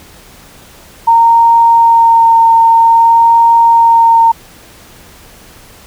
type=tone with vibrato; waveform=sine; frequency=920 Hz; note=A#5; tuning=23 cents flat; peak=-3 dBFS; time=1.07-4.32 s; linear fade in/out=10 ms; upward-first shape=sine; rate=0.51 Hz; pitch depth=12 cents each way; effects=pink hiss -38 dBFS RMS until 5.86 s